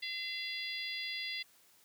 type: harmonic tone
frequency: 683 Hz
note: F5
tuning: 39 cents flat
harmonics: 3 / 4 / 5 / 6 / 7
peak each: -41 / -45 / -43 / -46 / -44 dBFS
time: 0.02-1.43 s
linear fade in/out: 10 ms
effects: white hiss -65 dBFS RMS until 1.84 s + high-pass 100 Hz 12 dB/octave